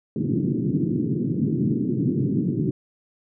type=band-pass noise; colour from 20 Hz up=pink; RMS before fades=-23 dBFS; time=0.16-2.71 s; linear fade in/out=2 ms; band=120 to 360 Hz; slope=48 dB/octave; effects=none